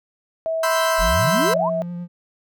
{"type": "tone", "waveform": "sine", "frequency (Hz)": 649, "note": "E5", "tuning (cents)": -27, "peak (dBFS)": -20, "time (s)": [0.46, 1.82], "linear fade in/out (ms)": 0}
{"type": "chord", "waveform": "40% pulse", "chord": "C major seventh", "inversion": "third", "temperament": "equal", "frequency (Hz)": [987.8, 1046.5, 1318.5, 1568], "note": ["B5", "C6", "E6", "G6"], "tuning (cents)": [0, 0, 0, 0], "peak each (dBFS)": -24, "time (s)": [0.63, 1.54], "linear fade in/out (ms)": 5}
{"type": "exponential sweep", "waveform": "sine", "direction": "up", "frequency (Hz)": [35.07, 1137], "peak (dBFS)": -20, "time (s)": [0.98, 1.7], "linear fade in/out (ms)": 20}
{"type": "tone with vibrato", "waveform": "triangle", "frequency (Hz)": 174.61, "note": "F3", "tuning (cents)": 0, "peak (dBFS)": -25, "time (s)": [0.99, 2.08], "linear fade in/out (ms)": 50, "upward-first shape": "sine", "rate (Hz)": 10, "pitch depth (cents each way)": 15}
{"effects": []}